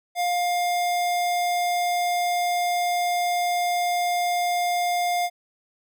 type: tone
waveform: square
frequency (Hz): 706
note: F5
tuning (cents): +19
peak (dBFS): -22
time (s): 0.15-5.3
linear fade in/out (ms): 50
effects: none